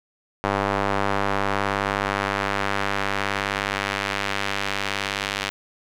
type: tone with band-pass filter sweep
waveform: square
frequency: 49.7 Hz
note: G1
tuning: 25 cents sharp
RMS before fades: -25 dBFS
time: 0.44-5.5 s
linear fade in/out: 0 ms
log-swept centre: 960 to 2900 Hz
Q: 0.94
effects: none